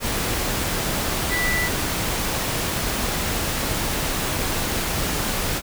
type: tone in noise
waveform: sine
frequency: 1975.5 Hz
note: B6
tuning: in tune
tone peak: -22 dBFS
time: 1.29-1.7 s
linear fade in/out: 50 ms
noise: pink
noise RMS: -24 dBFS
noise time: 0-5.62 s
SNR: -1 dB
effects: none